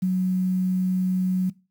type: tone with quantisation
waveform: sine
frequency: 184.9 Hz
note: F#3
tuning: 1 cent flat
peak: -19 dBFS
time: 0.02-1.5 s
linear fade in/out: 10 ms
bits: 8
effects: noise-tail reverb RT60 0.3 s tail -21 dB re dry